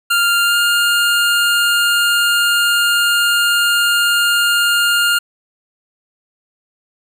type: tone with pitch glide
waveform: 25% pulse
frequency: 1396.9 to 1409.1 Hz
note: F6 to F6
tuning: 0 to +15 cents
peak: -8 dBFS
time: 0.1-5.19 s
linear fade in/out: 10 ms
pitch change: +15 cents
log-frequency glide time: 0.45-0.56 s
effects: none